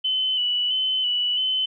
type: tone with vibrato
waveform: sine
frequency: 3000 Hz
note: F#7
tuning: 23 cents sharp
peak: -20 dBFS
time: 0.04-1.66 s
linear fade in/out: 10 ms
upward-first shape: square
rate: 1.5 Hz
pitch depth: 26 cents each way
effects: none